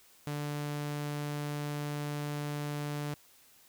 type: tone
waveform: sawtooth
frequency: 146.83 Hz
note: D3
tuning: in tune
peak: -30 dBFS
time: 0.27-3.14 s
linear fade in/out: 0 ms
effects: white hiss -61 dBFS RMS until 3.68 s